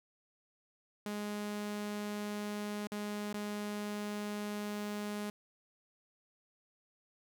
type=tone with dropouts; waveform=sawtooth; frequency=207.7 Hz; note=G#3; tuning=in tune; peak=-33 dBFS; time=1.06-5.3 s; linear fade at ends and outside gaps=2 ms; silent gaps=2.872-2.919 / 3.33-3.341 s; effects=none